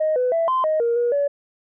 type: tone with pitch steps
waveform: sine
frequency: 623 / 501 / 663 / 1037 / 624 / 468.9 / 479.1 / 570 Hz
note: D#5 / B4 / E5 / C6 / D#5 / A#4 / A#4 / C#5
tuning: +2 / +25 / +10 / -16 / +5 / +10 / +47 / +48 cents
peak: -16 dBFS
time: 0-1.28 s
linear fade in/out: 10 ms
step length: 160 ms
effects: tanh soft clip ceiling -13 dBFS